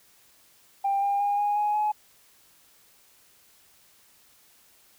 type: tone with pitch steps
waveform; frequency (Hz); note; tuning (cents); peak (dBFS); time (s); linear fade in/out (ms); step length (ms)
sine; 793 / 803.1 / 813.4 / 823.8 / 834.4 / 845; G5 / G5 / G#5 / G#5 / G#5 / G#5; +20 / +42 / -36 / -14 / +8 / +30; -21; 0.84-1.92; 10; 180
effects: tanh soft clip ceiling -18 dBFS + white hiss -59 dBFS RMS until 4.98 s